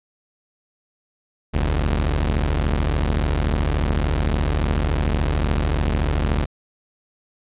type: tone pair together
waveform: sawtooth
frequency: 43.55 / 73.42 Hz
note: F1 / D2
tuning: -4 / 0 cents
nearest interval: major sixth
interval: 904 cents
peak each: -17 dBFS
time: 1.53-6.46 s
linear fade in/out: 20 ms
effects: resampled to 8000 Hz